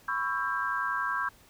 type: chord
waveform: sine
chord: C# half-diminished seventh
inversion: third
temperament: just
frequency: 997.9 / 1108.7 / 1330.5 / 1596.6 Hz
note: B5 / C#6 / E6 / G6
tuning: +18 / 0 / +16 / +31 cents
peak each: -35 / -33 / -35 / -31 dBFS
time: 0.08-1.29 s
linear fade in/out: 5 ms
effects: pink hiss -58 dBFS RMS until 1.49 s